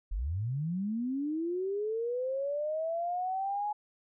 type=linear sweep; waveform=sine; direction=up; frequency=37.88 to 844 Hz; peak=-30 dBFS; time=0.11-3.73 s; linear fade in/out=10 ms; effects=none